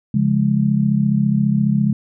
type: chord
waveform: sine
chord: Db major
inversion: none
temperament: just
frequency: 138.59 / 173.24 / 207.9 Hz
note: Db3 / F3 / Ab3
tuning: 0 / -14 / +2 cents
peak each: -18 / -21 / -16 dBFS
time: 0.14-1.93 s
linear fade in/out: 5 ms
effects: none